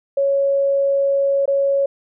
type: tone with dropouts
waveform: sine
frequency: 554.4 Hz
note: C#5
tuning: in tune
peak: -14 dBFS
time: 0.17-1.86 s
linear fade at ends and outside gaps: 5 ms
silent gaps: 1.457-1.477 s
effects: none